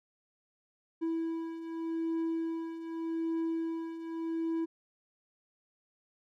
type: beating tone pair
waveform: triangle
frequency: 327.6 / 328.44 Hz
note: E4 / E4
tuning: -11 / -6 cents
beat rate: 0.84 Hz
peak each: -37 / -31 dBFS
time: 1.01-4.66 s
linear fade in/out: 20 ms
effects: none